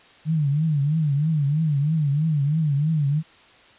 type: tone with vibrato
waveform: sine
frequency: 150 Hz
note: D3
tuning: 37 cents sharp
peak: -18 dBFS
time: 0.25-3.23 s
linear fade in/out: 50 ms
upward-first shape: triangle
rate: 3.1 Hz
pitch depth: 160 cents each way
effects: white hiss -51 dBFS RMS until 3.78 s + resampled to 8000 Hz